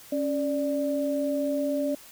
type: tone pair together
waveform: sine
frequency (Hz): 277.2 / 587.3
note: C#4 / D5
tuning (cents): 0 / 0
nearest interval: octave + minor second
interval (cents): 1300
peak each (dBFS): -27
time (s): 0.12-1.95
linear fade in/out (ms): 5
effects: white hiss -49 dBFS RMS until 2.11 s